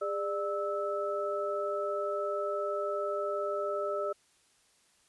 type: tone cluster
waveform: sine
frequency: 407.4 / 595 / 1307 Hz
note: G#4 / D5 / E6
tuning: -33 / +22 / -15 cents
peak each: -35 / -33 / -36 dBFS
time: 0.01-4.13 s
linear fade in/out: 10 ms
effects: white hiss -67 dBFS RMS until 5.08 s + resampled to 24000 Hz